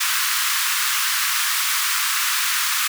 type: high-pass noise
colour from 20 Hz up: pink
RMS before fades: -21 dBFS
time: 0-2.88 s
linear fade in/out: 10 ms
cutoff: 1100 Hz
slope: 48 dB/octave
effects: none